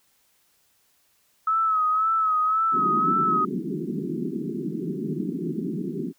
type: tone with vibrato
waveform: sine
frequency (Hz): 1287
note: E6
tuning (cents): -42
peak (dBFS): -19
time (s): 1.47-3.45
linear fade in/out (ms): 5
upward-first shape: sine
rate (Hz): 1.9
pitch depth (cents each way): 51
type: band-pass noise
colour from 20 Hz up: pink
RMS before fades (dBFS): -29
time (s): 2.72-6.13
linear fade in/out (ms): 50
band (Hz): 150 to 400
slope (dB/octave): 96
effects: white hiss -65 dBFS RMS until 6.18 s